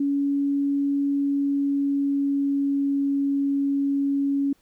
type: tone with pitch glide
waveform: sine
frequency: 281.3 to 279 Hz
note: C#4 to C#4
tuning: +26 to +11 cents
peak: -20 dBFS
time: 0-4.53 s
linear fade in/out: 5 ms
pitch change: -15 cents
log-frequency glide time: 1.05-3.09 s
effects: pink hiss -64 dBFS RMS until 4.61 s